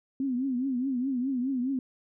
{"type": "tone with vibrato", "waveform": "sine", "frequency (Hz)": 258.3, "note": "C4", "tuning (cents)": -22, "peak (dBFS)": -26, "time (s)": [0.2, 1.79], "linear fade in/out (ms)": 2, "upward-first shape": "triangle", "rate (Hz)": 4.8, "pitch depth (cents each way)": 140, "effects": []}